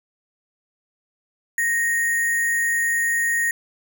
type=tone with sample-and-hold; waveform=sine; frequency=1864.7 Hz; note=A#6; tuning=in tune; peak=-18 dBFS; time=1.58-3.51 s; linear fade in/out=2 ms; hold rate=8820 Hz; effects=none